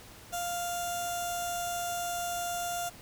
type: tone with notch filter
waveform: 15% pulse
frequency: 698.5 Hz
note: F5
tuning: in tune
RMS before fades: -34 dBFS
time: 0.32-2.9 s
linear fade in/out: 20 ms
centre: 2000 Hz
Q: 0.5
effects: added 105 Hz sine -59 dBFS peak until 3.01 s + pink hiss -51 dBFS RMS until 3.01 s